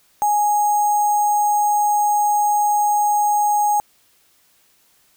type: tone with sample-and-hold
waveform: sine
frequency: 830.6 Hz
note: G#5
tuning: in tune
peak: -14 dBFS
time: 0.22-3.8 s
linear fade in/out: 0 ms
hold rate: 7350 Hz
effects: white hiss -58 dBFS RMS until 5.16 s